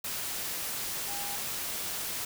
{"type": "tone in noise", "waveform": "sine", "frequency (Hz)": 807, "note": "G#5", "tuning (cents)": -50, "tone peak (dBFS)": -41, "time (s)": [1.08, 1.36], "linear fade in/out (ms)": 5, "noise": "white", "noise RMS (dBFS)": -35, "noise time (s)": [0.04, 2.25], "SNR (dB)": -9, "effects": []}